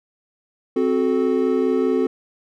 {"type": "chord", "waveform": "triangle", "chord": "F# diminished", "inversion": "second", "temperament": "equal with one note detuned", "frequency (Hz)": [261.6, 370, 434.9], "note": ["C4", "F#4", "A4"], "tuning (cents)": [0, 0, -20], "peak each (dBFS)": -19, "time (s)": [0.76, 2.07], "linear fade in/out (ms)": 5, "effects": []}